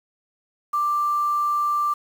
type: tone with quantisation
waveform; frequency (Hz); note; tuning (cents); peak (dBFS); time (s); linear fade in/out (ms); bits
sine; 1180; D6; +8; -19; 0.73-1.94; 10; 7
effects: none